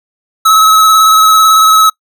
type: tone with vibrato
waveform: square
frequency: 1290 Hz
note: E6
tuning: 38 cents flat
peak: -4 dBFS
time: 0.45-1.9 s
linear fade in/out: 10 ms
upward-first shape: sine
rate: 18 Hz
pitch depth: 22 cents each way
effects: noise-tail reverb RT60 0.1 s tail -26 dB re dry